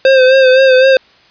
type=tone with vibrato; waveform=square; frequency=523.3 Hz; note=C5; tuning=in tune; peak=-5 dBFS; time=0.05-0.97 s; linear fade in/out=2 ms; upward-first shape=sine; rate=3.9 Hz; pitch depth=43 cents each way; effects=white hiss -46 dBFS RMS until 1.3 s + resampled to 11025 Hz